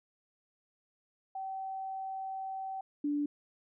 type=tone pair in turn; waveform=sine; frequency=768 / 291.5 Hz; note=G5 / D4; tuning=-36 / -13 cents; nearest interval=octave + perfect fourth; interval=1677 cents; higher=first; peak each=-36 / -29 dBFS; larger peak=second; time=1.35-2.81 / 3.04-3.26 s; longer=first; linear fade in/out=5 ms; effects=none